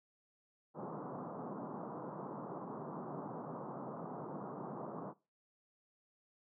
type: band-pass noise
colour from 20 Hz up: pink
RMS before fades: -45 dBFS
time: 0.74-5.14 s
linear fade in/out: 50 ms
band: 140 to 1200 Hz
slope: 48 dB/octave
effects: noise-tail reverb RT60 0.3 s tail -21 dB re dry